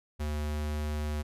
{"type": "tone", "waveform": "square", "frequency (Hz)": 75.1, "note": "D2", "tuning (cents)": 39, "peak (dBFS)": -31, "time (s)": [0.19, 1.23], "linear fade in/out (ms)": 20, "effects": ["resampled to 32000 Hz"]}